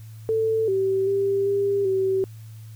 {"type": "tone with pitch steps", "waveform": "sine", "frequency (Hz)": [443.6, 385.3, 394.8, 399.1, 382.4], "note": ["A4", "G4", "G4", "G4", "G4"], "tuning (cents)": [14, -30, 12, 31, -43], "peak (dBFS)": -19, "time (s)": [0.29, 2.24], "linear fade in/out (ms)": 0, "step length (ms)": 390, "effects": ["added 110 Hz sine -38 dBFS peak until 2.75 s", "white hiss -56 dBFS RMS until 2.75 s"]}